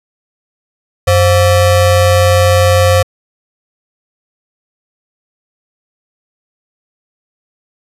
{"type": "ring-modulated tone", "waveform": "square", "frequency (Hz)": 309.7, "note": "D#4", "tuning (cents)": -8, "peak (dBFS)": -4, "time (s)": [1.07, 3.03], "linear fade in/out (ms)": 10, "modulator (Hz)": 217, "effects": ["resampled to 32000 Hz"]}